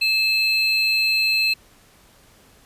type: tone pair together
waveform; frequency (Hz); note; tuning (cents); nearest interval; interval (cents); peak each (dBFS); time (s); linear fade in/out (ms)
triangle; 2614 / 4149; E7 / C8; -15 / -15; minor sixth; 800; -17 / -20; 0.01-1.54; 10
effects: pink hiss -53 dBFS RMS until 2.65 s + resampled to 32000 Hz